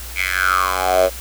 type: tone with high-pass filter sweep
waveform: 10% pulse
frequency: 92.5 Hz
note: F#2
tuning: in tune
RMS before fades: -17 dBFS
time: 0.15-1.1 s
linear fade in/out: 50 ms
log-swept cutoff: 2300 to 550 Hz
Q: 7.9
effects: added 60 Hz sine -32 dBFS peak until 1.2 s + white hiss -34 dBFS RMS until 1.2 s